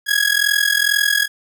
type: tone with amplitude modulation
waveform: sawtooth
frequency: 1661.2 Hz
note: G#6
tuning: in tune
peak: -7 dBFS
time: 0.06-1.28 s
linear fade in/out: 50 ms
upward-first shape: sine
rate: 42.2 Hz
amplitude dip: 85%
effects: none